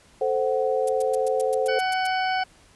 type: chord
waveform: sine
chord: F# diminished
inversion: first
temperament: equal with one note detuned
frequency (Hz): 440 / 523.3 / 746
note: A4 / C5 / F#5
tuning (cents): 0 / 0 / +14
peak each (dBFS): -25 / -23 / -28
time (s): 0.21-1.79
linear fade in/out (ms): 5
type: noise bursts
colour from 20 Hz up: violet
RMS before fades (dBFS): -29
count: 10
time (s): 0.87-2.07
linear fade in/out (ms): 5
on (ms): 21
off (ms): 110
type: harmonic tone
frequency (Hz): 749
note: F#5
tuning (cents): +21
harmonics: 1 / 2 / 3 / 4 / 6 / 7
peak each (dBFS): -23 / -29 / -33 / -35 / -39 / -40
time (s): 1.68-2.44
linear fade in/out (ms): 10
effects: pink hiss -55 dBFS RMS until 2.75 s + resampled to 24000 Hz